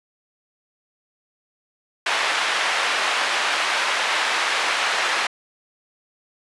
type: band-pass noise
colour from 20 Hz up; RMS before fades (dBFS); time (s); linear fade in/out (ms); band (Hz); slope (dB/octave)
white; -22; 2.06-5.27; 5; 730 to 2500; 12
effects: resampled to 24000 Hz